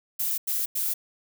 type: noise bursts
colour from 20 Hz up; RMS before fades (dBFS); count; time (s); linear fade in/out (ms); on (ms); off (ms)
violet; -27; 3; 0.19-0.94; 10; 190; 90
effects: none